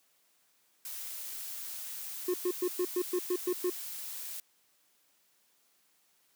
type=noise; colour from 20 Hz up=blue; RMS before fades=-41 dBFS; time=0.85-4.4 s; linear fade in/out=2 ms
type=tone bursts; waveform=triangle; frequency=359.9 Hz; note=F#4; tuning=48 cents flat; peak=-25 dBFS; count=9; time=2.28-3.7 s; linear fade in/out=5 ms; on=60 ms; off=110 ms
effects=white hiss -70 dBFS RMS until 6.35 s + high-pass 150 Hz 12 dB/octave